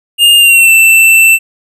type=tone with pitch glide; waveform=square; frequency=2823 to 2672 Hz; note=F7 to E7; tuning=+18 to +23 cents; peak=-3 dBFS; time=0.18-1.39 s; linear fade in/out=50 ms; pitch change=-95 cents; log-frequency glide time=0.36-0.71 s; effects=none